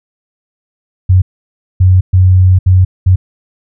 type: tone bursts at uneven times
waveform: sine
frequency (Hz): 92.5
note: F#2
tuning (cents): 0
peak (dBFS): -3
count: 5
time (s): 1.09-1.22 / 1.8-2.01 / 2.13-2.59 / 2.66-2.85 / 3.06-3.16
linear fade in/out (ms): 10
effects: none